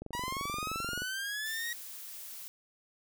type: click train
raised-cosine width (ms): 2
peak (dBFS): -28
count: 24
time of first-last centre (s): 0.02-1.02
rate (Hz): 23
type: linear sweep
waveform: sawtooth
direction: up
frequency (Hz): 947 to 1906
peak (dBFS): -31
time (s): 0.13-1.73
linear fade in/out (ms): 2
type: noise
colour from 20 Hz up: blue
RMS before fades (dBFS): -45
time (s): 1.46-2.48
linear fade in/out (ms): 0
effects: none